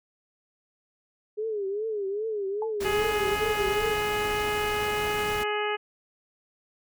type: tone with vibrato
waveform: sine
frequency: 415.3 Hz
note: G#4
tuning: in tune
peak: -27 dBFS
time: 1.37-3.94 s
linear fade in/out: 20 ms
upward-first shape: triangle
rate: 2.5 Hz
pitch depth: 150 cents each way
type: tone with exponential decay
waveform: sine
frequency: 862 Hz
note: A5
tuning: 36 cents flat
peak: -28 dBFS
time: 2.62-2.75 s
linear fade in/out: 2 ms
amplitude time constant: 27 ms
type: noise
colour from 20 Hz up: pink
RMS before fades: -36 dBFS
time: 2.8-5.44 s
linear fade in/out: 10 ms
type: harmonic tone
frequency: 419.1 Hz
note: G#4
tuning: 16 cents sharp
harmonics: 1 / 2 / 3 / 4 / 5 / 6 / 7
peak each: -29 / -32 / -34 / -35 / -36 / -37 / -37 dBFS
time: 2.84-5.77 s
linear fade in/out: 20 ms
effects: none